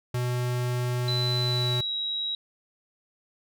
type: tone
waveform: square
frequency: 123.47 Hz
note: B2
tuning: in tune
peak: -26 dBFS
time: 0.14-1.81 s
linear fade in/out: 5 ms
type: tone with pitch glide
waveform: sine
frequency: 4000 to 3850 Hz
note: B7 to B7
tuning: +21 to -45 cents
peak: -27 dBFS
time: 1.08-2.35 s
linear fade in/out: 2 ms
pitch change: -66 cents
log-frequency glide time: 1.44-1.93 s
effects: none